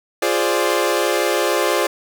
sawtooth chord, D half-diminished seventh, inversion first, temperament equal, 349.2 / 415.3 / 523.3 / 587.3 Hz, F4 / Ab4 / C5 / D5, 0 / 0 / 0 / 0 cents, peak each -18 dBFS, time 0.22-1.87 s, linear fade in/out 5 ms, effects none

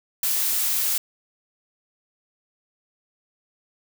blue noise, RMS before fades -23 dBFS, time 0.23-0.98 s, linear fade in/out 2 ms, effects none

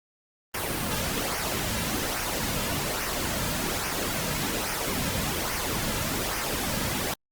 pink noise with flanger, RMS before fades -29 dBFS, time 0.54-7.14 s, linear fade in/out 5 ms, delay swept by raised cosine 0.25 to 2.75 ms, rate 1.2 Hz, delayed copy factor -0.5, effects Opus 32 kbps

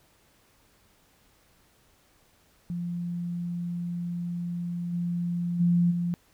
sine tone with level steps, 173.6 Hz, F3, 10 cents flat, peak -29 / -26 / -19 / -25 dBFS, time 2.7-6.14 s, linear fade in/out 0 ms, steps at 4.92 / 5.59 / 5.9 s, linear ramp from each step 20 ms, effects pink hiss -63 dBFS RMS until 6.33 s

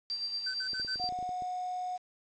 sine tone with tremolo, 4699 Hz, D8, in tune, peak -31 dBFS, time 0.1-1.09 s, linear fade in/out 0 ms, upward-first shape sine, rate 8.7 Hz, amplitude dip 50%
square tone bursts, 1523 Hz, F#6, 50 cents sharp, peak -37 dBFS, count 4, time 0.46-0.957 s, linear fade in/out 10 ms, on 83 ms, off 55 ms
clicks, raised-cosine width 2 ms, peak -35 dBFS, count 12, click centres 0.733 / 0.798 / 0.848 / 0.958 / 0.999 / 1.041 / 1.09 / 1.124 / 1.189 / 1.227 / 1.292 / 1.422 s
sine tone, 729 Hz, F#5, 26 cents flat, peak -33 dBFS, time 0.99-1.98 s, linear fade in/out 20 ms
effects resampled to 16000 Hz + 9-bit

